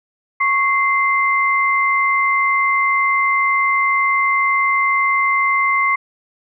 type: tone pair together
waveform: sine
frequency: 1102 / 2080 Hz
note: C#6 / C7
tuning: -11 / -11 cents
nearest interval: major seventh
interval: 1100 cents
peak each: -16 dBFS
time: 0.4-5.96 s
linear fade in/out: 10 ms
effects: none